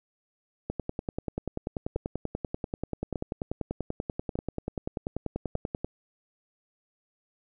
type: two click trains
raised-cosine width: 2 ms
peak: -17 / -17 dBFS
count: 54 / 4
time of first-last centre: 0.7-5.846 / 1.96-5.553 s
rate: 10.3 / 0.835 Hz
effects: none